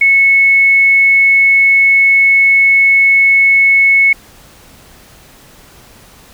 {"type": "tone", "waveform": "sine", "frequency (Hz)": 2200, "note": "C#7", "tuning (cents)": -14, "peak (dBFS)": -5, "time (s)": [0.01, 4.13], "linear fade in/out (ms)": 5, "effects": ["pink hiss -41 dBFS RMS until 6.33 s"]}